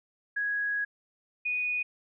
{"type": "tone pair in turn", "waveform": "sine", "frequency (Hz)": [1661.2, 2474], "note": ["G#6", "D#7"], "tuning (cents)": [0, -10], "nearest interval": "perfect fifth", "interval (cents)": 690, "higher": "second", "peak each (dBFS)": [-27, -27], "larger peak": "neither", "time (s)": [[0.36, 0.85], [1.45, 1.83]], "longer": "first", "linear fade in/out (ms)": 10, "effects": []}